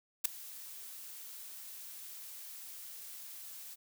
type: noise with ADSR envelope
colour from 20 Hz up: blue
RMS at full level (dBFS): -26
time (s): 0.24-3.76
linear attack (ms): 13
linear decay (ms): 6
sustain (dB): -22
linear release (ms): 27
effects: none